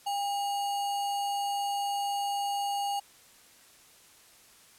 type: tone with sample-and-hold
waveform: sine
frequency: 803 Hz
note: G5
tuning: 41 cents sharp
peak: -28 dBFS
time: 0.06-3 s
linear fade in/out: 10 ms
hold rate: 3675 Hz
effects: white hiss -57 dBFS RMS until 4.78 s + low-pass 12000 Hz 12 dB/octave